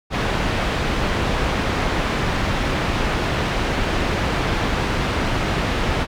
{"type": "low-pass noise", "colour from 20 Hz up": "pink", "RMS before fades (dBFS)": -21, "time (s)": [0.1, 6.07], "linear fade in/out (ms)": 50, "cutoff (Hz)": 3100, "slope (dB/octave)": 12, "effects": []}